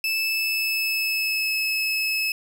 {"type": "tone with pitch glide", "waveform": "30% pulse", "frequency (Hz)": [2626, 2591], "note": ["E7", "E7"], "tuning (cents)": [-7, -30], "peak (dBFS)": -19, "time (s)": [0.04, 2.32], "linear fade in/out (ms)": 2, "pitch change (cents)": -23, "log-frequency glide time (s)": [0.19, 1.53], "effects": []}